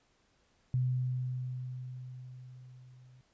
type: tone with level ramp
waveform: sine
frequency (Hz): 126.8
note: B2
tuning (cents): +46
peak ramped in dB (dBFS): -26 to -55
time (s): 0.74-3.21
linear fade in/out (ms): 0
effects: pink hiss -71 dBFS RMS until 3.33 s + resampled to 16000 Hz